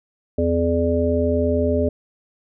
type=harmonic tone; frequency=84.5 Hz; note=E2; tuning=43 cents sharp; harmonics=1 / 3 / 5 / 7; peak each=-22 / -22 / -22 / -22 dBFS; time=0.38-1.89 s; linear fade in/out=5 ms; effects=none